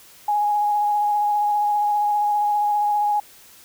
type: tone with vibrato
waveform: sine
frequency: 830.6 Hz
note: G#5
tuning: in tune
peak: -17 dBFS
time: 0.28-3.2 s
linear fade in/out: 5 ms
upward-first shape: sine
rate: 15 Hz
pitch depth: 16 cents each way
effects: white hiss -48 dBFS RMS until 3.64 s